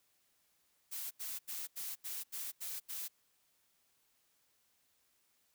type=noise bursts; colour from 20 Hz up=blue; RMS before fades=-42 dBFS; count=8; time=0.91-3.084 s; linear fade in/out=20 ms; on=200 ms; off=82 ms; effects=white hiss -75 dBFS RMS until 5.54 s